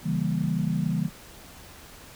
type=chord; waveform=sine; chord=C# diminished seventh; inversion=none; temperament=equal; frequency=138.59 / 164.81 / 196 / 233.1 Hz; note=C#3 / E3 / G3 / Bb3; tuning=0 / 0 / 0 / 0 cents; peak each=-31 / -26 / -29 / -32 dBFS; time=0.03-1.1 s; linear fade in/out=50 ms; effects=pink hiss -47 dBFS RMS until 2.15 s